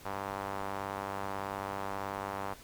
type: tone with band-pass filter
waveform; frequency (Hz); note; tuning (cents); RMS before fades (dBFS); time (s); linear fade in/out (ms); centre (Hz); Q
sawtooth; 98.4; G2; +7; -38; 0.05-2.54; 10; 960; 1.7
effects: pink hiss -53 dBFS RMS until 2.63 s